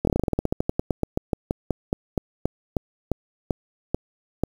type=slowing click train; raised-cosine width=2 ms; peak=-8 dBFS; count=29; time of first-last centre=0.05-4.436 s; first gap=23 ms; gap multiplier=1.12; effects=7-bit